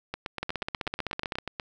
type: two click trains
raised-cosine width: 0.3 ms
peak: -16 / -14 dBFS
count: 13 / 16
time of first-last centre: 0.14-1.598 / 0.43-1.385 s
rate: 8.23 / 15.7 Hz
effects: none

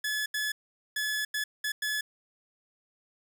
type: tone bursts at uneven times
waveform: sawtooth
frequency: 1712 Hz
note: A6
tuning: 48 cents flat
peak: -25 dBFS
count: 6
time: 0.04-0.26 / 0.34-0.52 / 0.96-1.25 / 1.34-1.44 / 1.64-1.72 / 1.82-2.01 s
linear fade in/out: 5 ms
effects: none

